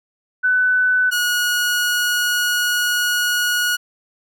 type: tone pair in turn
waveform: sine / sawtooth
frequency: 1500 / 1452.3 Hz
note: F#6 / F#6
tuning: +23 / -33 cents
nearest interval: minor second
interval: 56 cents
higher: first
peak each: -13 dBFS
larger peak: neither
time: 0.43-1.11 / 1.11-3.77 s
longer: second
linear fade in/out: 20 ms
effects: none